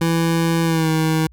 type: tone with pitch glide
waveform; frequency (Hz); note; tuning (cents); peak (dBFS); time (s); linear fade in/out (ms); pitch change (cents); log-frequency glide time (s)
25% pulse; 165.9 to 158.87; E3 to D#3; +11 to +36; -12; 0.01-1.27; 5; -75; 0.64-0.89
effects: added 60 Hz sine -44 dBFS peak until 1.32 s